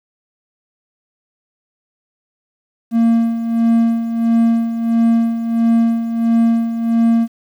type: tone with tremolo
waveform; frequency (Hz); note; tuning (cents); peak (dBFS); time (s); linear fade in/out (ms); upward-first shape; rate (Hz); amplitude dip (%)
triangle; 230; A#3; -23; -7; 2.91-7.28; 50; sine; 1.5; 65
effects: 8-bit